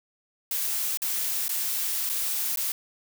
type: noise with dropouts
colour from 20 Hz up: blue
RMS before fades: -28 dBFS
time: 0.51-2.72 s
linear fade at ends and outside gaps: 2 ms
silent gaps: 0.973-1.019 / 1.482-1.492 / 2.092-2.097 / 2.56-2.572 s
effects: none